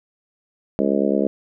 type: harmonic tone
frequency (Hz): 69.4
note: C#2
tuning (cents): +3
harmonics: 3 / 4 / 5 / 6 / 7 / 8 / 9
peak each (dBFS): -22 / -23 / -24 / -25 / -25 / -26 / -27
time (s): 0.79-1.27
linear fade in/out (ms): 0
effects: none